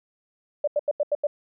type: tone bursts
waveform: sine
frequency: 587.3 Hz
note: D5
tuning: in tune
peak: -19 dBFS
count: 6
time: 0.64-1.27 s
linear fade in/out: 5 ms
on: 35 ms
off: 84 ms
effects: none